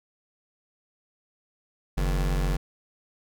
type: tone pair together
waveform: square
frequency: 46.25 / 155.56 Hz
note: F#1 / D#3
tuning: 0 / 0 cents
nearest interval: octave + major sixth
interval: 2100 cents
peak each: -24 / -33 dBFS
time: 1.97-2.57 s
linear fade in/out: 10 ms
effects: none